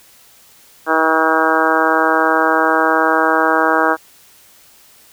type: harmonic tone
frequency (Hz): 159.9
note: D#3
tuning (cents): +48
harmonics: 2 / 3 / 4 / 5 / 6 / 7 / 8 / 9 / 10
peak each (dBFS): -20 / -20 / -20 / -20 / -20 / -20 / -20 / -20 / -20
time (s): 0.86-3.97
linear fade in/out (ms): 50
effects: white hiss -47 dBFS RMS until 5.12 s